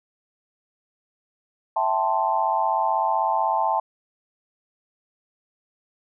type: chord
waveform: sine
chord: A minor seventh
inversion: second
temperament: equal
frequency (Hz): 659.3 / 784 / 880 / 1046.5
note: E5 / G5 / A5 / C6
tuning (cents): 0 / 0 / 0 / 0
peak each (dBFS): -27 / -26 / -22 / -27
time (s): 1.76-3.8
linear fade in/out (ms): 5
effects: none